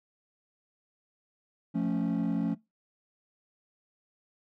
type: chord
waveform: triangle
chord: F augmented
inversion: none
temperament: equal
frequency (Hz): 174.61 / 220 / 277.2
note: F3 / A3 / C#4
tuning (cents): 0 / 0 / 0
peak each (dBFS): -28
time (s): 1.74-2.55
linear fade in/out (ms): 20
effects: noise-tail reverb RT60 0.2 s tail -21 dB re dry + tanh soft clip ceiling -21 dBFS